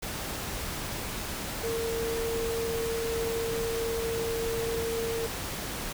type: tone in noise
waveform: sine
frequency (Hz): 457.8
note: A#4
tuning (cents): -31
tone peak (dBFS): -29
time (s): 1.63-5.27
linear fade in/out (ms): 10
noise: pink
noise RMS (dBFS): -35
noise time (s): 0.02-5.93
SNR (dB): +3
effects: none